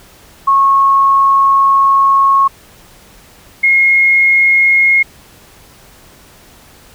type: tone pair in turn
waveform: sine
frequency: 1095 / 2152 Hz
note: C#6 / C7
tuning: -22 / +48 cents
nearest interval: octave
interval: 1170 cents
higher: second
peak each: -6 dBFS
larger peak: neither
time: 0.47-2.48 / 3.63-5.03 s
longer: first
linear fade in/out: 10 ms
effects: pink hiss -42 dBFS RMS until 6.94 s